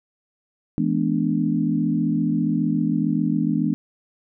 sine chord, E dominant seventh, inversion none, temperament equal with one note detuned, 164.81 / 212 / 246.9 / 293.7 Hz, E3 / G#3 / B3 / D4, 0 / +36 / 0 / 0 cents, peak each -24 dBFS, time 0.78-3.74 s, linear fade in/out 0 ms, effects none

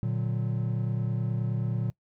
triangle chord, Bb augmented, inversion none, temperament equal with one note detuned, 117.28 / 146.83 / 185 Hz, Bb2 / D3 / F#3, +11 / 0 / 0 cents, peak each -26 / -31 / -32 dBFS, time 0.03-1.9 s, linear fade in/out 0 ms, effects noise-tail reverb RT60 0.1 s tail -22 dB re dry

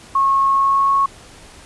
sine tone with pitch glide, 1091 to 1101.1 Hz, C#6 to C#6, -28 to -12 cents, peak -12 dBFS, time 0.15-1.06 s, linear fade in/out 5 ms, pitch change +16 cents, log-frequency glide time 0.48-0.9 s, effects pink hiss -42 dBFS RMS until 1.65 s + resampled to 24000 Hz

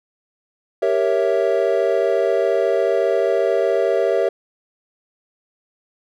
triangle chord, G diminished seventh, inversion none, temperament equal, 392 / 466.2 / 554.4 / 659.3 Hz, G4 / Bb4 / Db5 / Fb5, 0 / 0 / 0 / 0 cents, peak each -19 dBFS, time 0.82-4.29 s, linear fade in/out 5 ms, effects none

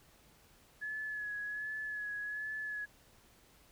sine tone with vibrato, 1700 Hz, G#6, 40 cents sharp, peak -37 dBFS, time 0.81-2.86 s, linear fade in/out 20 ms, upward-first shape sine, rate 1.3 Hz, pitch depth 30 cents each way, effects pink hiss -64 dBFS RMS until 3.71 s

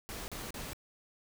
pink noise bursts, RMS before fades -42 dBFS, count 3, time 0.09-0.732 s, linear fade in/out 0 ms, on 190 ms, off 36 ms, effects none

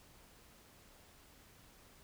silence, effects pink hiss -62 dBFS RMS until 2.03 s

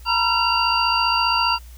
sine tone cluster, 926 / 981 / 1364 / 2775 / 4679 Hz, A#5 / B5 / F6 / F7 / D8, -12 / -12 / -41 / -12 / -7 cents, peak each -23 dBFS, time 0.05-1.59 s, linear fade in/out 50 ms, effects added 60 Hz sine -38 dBFS peak until 1.77 s + white hiss -51 dBFS RMS until 1.77 s

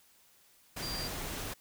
sine tone in noise, 4745 Hz, D8, 17 cents sharp, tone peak -38 dBFS, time 0.82-1.08 s, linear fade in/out 10 ms, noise pink, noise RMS -39 dBFS, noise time 0.76-1.54 s, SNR -2 dB, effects white hiss -64 dBFS RMS until 1.6 s

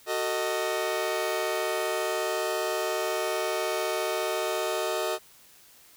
sawtooth chord, D# diminished, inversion first, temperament just, 373.4 / 448 / 622.3 Hz, F#4 / A4 / D#5, +16 / +31 / 0 cents, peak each -28 / -28 / -26 dBFS, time 0.06-5.19 s, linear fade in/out 50 ms, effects white hiss -55 dBFS RMS until 5.96 s

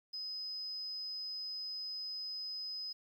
sine tone, 5040 Hz, D#8, 21 cents sharp, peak -39 dBFS, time 0.13-2.93 s, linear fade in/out 10 ms, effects 11-bit

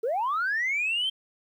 sine linear sweep, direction up, 417.5 to 3172 Hz, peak -23 dBFS, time 0.03-1.1 s, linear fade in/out 10 ms, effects tanh soft clip ceiling -21 dBFS + 10-bit

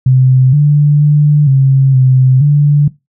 sine tone with pitch steps, 129.7 / 146.9 / 148.1 / 134.8 / 129.9 / 145.9 Hz, C3 / D3 / D3 / C#3 / C3 / D3, -15 / +1 / +15 / -48 / -12 / -11 cents, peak -4 dBFS, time 0.06-2.88 s, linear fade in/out 5 ms, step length 470 ms, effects noise-tail reverb RT60 0.2 s tail -19 dB re dry

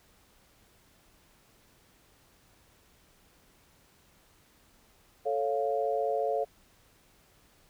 sine chord, A augmented, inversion none, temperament equal, 440 / 554.4 / 698.5 Hz, A4 / C#5 / E#5, 0 / 0 / 0 cents, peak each -31 dBFS, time 5.25-6.45 s, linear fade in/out 20 ms, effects pink hiss -63 dBFS RMS until 7.69 s

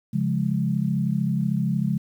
sine chord, Db major, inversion none, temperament equal, 138.59 / 174.61 / 207.7 Hz, Db3 / F3 / Ab3, 0 / 0 / 0 cents, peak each -25 dBFS, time 0.13-1.98 s, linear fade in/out 10 ms, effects 9-bit

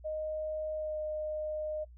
sine tone with pitch glide, 620 to 613.9 Hz, D#5 to D#5, -6 to -23 cents, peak -33 dBFS, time 0.04-1.85 s, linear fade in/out 20 ms, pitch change -17 cents, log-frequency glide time 0.75-0.98 s, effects noise-tail reverb RT60 0.1 s tail -22 dB re dry + added 60 Hz sine -50 dBFS peak until 1.97 s

